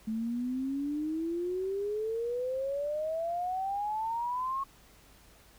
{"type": "exponential sweep", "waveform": "sine", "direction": "up", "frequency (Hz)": [216.8, 1100], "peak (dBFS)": -30, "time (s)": [0.07, 4.64], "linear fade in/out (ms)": 10, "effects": ["added 50 Hz sine -62 dBFS peak until 5.58 s", "pink hiss -59 dBFS RMS until 5.58 s"]}